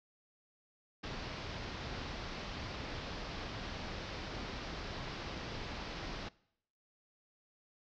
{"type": "low-pass noise", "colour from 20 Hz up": "pink", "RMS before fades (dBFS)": -43, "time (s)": [1.03, 6.29], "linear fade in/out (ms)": 10, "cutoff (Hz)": 5400, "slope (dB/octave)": 48, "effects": ["noise-tail reverb RT60 0.7 s tail -22 dB re dry"]}